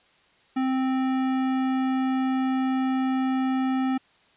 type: tone with tanh clipping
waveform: sine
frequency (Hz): 261.6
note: C4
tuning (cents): 0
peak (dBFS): -24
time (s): 0.56-3.98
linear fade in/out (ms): 10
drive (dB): 18
effects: white hiss -60 dBFS RMS until 4.36 s + resampled to 8000 Hz